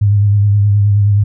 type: tone with vibrato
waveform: sine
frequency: 102.2 Hz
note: G#2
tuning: 27 cents flat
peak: -7 dBFS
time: 0.01-1.24 s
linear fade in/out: 10 ms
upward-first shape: sine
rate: 9.5 Hz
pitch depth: 35 cents each way
effects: none